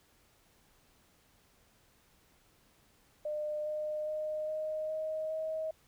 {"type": "tone with pitch steps", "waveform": "sine", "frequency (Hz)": [603, 609, 615, 621, 627.2, 633.3], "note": ["D5", "D#5", "D#5", "D#5", "D#5", "D#5"], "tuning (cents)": [46, -37, -20, -3, 14, 30], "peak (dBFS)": -33, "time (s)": [3.25, 5.71], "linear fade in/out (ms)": 5, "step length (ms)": 410, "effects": ["pink hiss -67 dBFS RMS until 5.87 s"]}